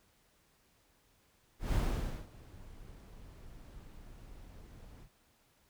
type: noise with ADSR envelope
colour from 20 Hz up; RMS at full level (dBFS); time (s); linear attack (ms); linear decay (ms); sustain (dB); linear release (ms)
brown; -29; 1.59-5.09; 150; 520; -23; 63
effects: pink hiss -70 dBFS RMS until 5.69 s